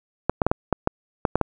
clicks, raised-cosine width 1 ms, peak -4 dBFS, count 9, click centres 0.296 / 0.418 / 0.466 / 0.515 / 0.727 / 0.874 / 1.252 / 1.356 / 1.413 s, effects none

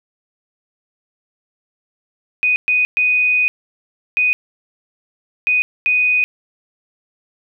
sine tone bursts at uneven times, 2489 Hz, D#7, in tune, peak -12 dBFS, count 6, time 2.43-2.56 / 2.68-2.85 / 2.97-3.48 / 4.17-4.33 / 5.47-5.62 / 5.86-6.24 s, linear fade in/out 0 ms, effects none

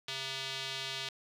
square tone with band-pass filter, 134.1 Hz, C3, 43 cents sharp, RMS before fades -39 dBFS, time 0.08-1.09 s, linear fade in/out 2 ms, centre 3600 Hz, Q 2.1, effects none

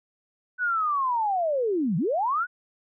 sine linear two-way sweep, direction down then up, 1506 to 147.6 to 1506 Hz, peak -22 dBFS, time 0.58-2.47 s, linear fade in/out 50 ms, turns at 1.97 s, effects none

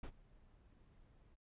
brown noise with ADSR envelope, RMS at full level -41 dBFS, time 0.03-1.36 s, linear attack 6 ms, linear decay 72 ms, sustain -24 dB, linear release 32 ms, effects noise-tail reverb RT60 0.1 s tail -26 dB re dry + resampled to 8000 Hz

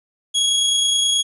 sawtooth tone with amplitude modulation, 3322 Hz, G#7, in tune, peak -11 dBFS, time 0.34-1.23 s, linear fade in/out 20 ms, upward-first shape sine, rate 29.4 Hz, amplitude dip 25%, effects resampled to 24000 Hz

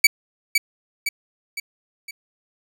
sawtooth tone with echo, 2285 Hz, D7, 48 cents flat, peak -5 dBFS, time 0.04-0.07 s, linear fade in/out 5 ms, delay 510 ms, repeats 4, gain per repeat -6 dB, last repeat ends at 2.11 s, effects none

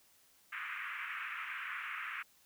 pink band-pass noise, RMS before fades -42 dBFS, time 0.52-2.23 s, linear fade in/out 10 ms, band 1200 to 2600 Hz, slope 48 dB/octave, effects white hiss -67 dBFS RMS until 2.45 s

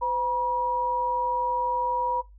sine tone pair together, 509.6 / 962 Hz, C5 / B5, -46 / -46 cents, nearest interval major seventh, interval 1100 cents, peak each -32 / -23 dBFS, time 0.01-2.22 s, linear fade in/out 20 ms, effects noise-tail reverb RT60 0.2 s tail -19 dB re dry + added 50 Hz sine -47 dBFS peak until 2.38 s

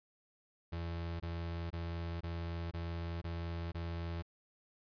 35% pulse tone bursts, 84.3 Hz, E2, 39 cents sharp, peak -36 dBFS, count 7, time 0.72-4.224 s, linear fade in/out 10 ms, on 480 ms, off 24 ms, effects resampled to 11025 Hz

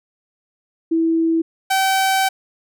sine / sawtooth tone pair in turn, 327.5 / 768.7 Hz, E4 / G5, -11 / -34 cents, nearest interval octave + minor third, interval 1477 cents, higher second, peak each -14 / -11 dBFS, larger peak second, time 0.91-1.42 / 1.7-2.29 s, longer second, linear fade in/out 10 ms, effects none

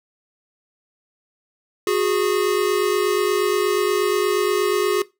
square tone pair together, 365.4 / 413.8 Hz, F#4 / G#4, -22 / -6 cents, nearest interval major second, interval 216 cents, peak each -21 dBFS, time 1.87-5.02 s, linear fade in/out 2 ms, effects noise-tail reverb RT60 0.2 s tail -18 dB re dry

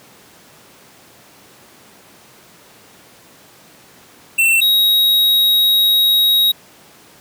square tone pair in turn, 2693 / 3801 Hz, E7 / A#7, +36 / +33 cents, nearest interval tritone, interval 597 cents, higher second, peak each -11 dBFS, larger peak neither, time 4.38-4.61 / 4.61-6.52 s, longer second, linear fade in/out 10 ms, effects pink hiss -45 dBFS RMS until 7.2 s + high-pass 150 Hz 12 dB/octave

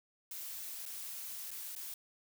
blue noise with dropouts, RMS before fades -44 dBFS, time 0.31-1.94 s, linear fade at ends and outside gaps 2 ms, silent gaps 0.855-0.861 / 1.507-1.513 / 1.752-1.761 s, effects none

